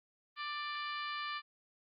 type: harmonic tone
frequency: 590 Hz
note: D5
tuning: 8 cents sharp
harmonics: 2 / 3 / 4 / 5 / 6 / 7 / 8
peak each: -40 / -44 / -46 / -48 / -50 / -51 / -52 dBFS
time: 0.36-1.42 s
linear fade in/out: 50 ms
effects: Opus 24 kbps